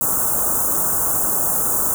white band-stop noise, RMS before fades -19 dBFS, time 0.01-1.94 s, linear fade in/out 0 ms, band 1400 to 6900 Hz, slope 48 dB/octave, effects none

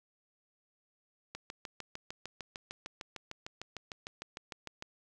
click train, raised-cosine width 0.2 ms, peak -24 dBFS, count 24, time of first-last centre 1.35-4.824 s, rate 6.62 Hz, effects none

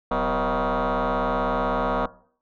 sine tone with frequency modulation, 248 Hz, B3, 7 cents sharp, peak -18 dBFS, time 0.11-2.06 s, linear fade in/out 5 ms, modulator 144 Hz, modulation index 7.3, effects noise-tail reverb RT60 0.5 s tail -20 dB re dry + tanh soft clip ceiling -20 dBFS

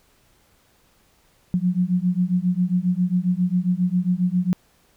sine beating tone pair, 176.5 / 183.9 Hz, F3 / F#3, +19 / -10 cents, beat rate 7.4 Hz, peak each -21 dBFS, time 1.54-4.53 s, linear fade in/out 0 ms, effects pink hiss -60 dBFS RMS until 4.96 s

